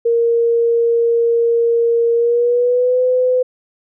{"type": "tone with pitch glide", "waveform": "sine", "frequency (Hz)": [466.2, 505.5], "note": ["A#4", "B4"], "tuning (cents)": [0, 40], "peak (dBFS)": -11, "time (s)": [0.05, 3.43], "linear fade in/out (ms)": 10, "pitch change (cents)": 140, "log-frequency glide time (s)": [2.14, 3.01], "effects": []}